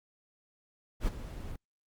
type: noise with ADSR envelope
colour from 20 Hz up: brown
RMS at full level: -28 dBFS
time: 1-1.56 s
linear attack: 74 ms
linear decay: 19 ms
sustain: -13 dB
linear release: 3 ms
effects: Opus 48 kbps